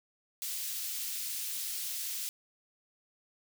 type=high-pass noise; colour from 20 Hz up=white; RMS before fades=-37 dBFS; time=0.42-2.29 s; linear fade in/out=0 ms; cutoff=3100 Hz; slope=12 dB/octave; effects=none